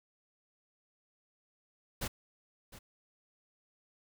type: noise with echo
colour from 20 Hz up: pink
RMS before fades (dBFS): -36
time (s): 2.01-2.08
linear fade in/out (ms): 10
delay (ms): 710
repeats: 1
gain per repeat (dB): -15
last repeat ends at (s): 2.79
effects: none